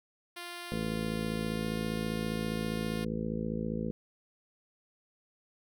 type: tone with pitch glide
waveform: 5% pulse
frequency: 349.2 to 353.9 Hz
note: F4 to F4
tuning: 0 to +23 cents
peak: -29 dBFS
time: 0.36-3.05 s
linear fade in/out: 10 ms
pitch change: +23 cents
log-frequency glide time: 1.48-1.67 s
type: harmonic tone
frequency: 55 Hz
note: A1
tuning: in tune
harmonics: 1 / 2 / 3 / 4 / 5 / 6 / 7 / 8 / 9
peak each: -43 / -45 / -37 / -35 / -44 / -44 / -45 / -43 / -41 dBFS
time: 0.72-3.91 s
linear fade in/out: 0 ms
effects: none